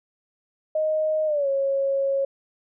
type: tone with pitch glide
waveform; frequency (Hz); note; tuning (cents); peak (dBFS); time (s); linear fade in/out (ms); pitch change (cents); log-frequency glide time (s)
sine; 622.3 to 548; D#5 to C#5; 0 to -20; -20; 0.75-2.25; 5; -220; 1.26-1.48
effects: none